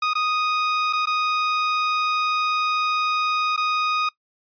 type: tone with dropouts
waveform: sawtooth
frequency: 1244.5 Hz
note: D#6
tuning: in tune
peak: -16 dBFS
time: 0.02-4.09 s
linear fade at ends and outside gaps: 5 ms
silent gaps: 0.135-0.152 / 0.928-0.932 / 1.057-1.07 / 3.564-3.575 s
effects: noise-tail reverb RT60 0.1 s tail -21 dB re dry + resampled to 11025 Hz